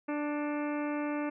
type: harmonic tone with a mistuned harmonic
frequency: 294.6 Hz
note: D4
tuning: 6 cents sharp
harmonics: 1 / 2 / 3 / 4 / 5 / 6 / 7 / 8 / 9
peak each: -32 / -38 / -42 / -44 / -46 / -48 / -49 / -50 / -51 dBFS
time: 0.08-1.3 s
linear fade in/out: 10 ms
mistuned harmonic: 7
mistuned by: +55 cents
effects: none